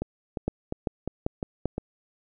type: two click trains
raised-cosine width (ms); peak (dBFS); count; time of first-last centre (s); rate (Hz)
2; -16 / -12; 6 / 4; 0.02-1.781 / 0.48-1.656; 2.84 / 2.55
effects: none